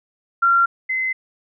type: tone pair in turn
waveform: sine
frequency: 1376 / 2051 Hz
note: F6 / C7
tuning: -26 / -35 cents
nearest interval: perfect fifth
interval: 691 cents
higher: second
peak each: -12 / -19 dBFS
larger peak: first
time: 0.42-0.66 / 0.89-1.13 s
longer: neither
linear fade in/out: 10 ms
effects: none